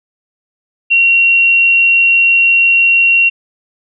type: tone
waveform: sine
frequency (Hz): 2743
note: F7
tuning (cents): -32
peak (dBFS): -6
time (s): 0.9-3.3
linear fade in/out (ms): 20
effects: none